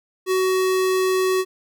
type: tone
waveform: square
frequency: 374.3 Hz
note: F#4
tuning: 20 cents sharp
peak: -18 dBFS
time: 0.26-1.45 s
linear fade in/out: 50 ms
effects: none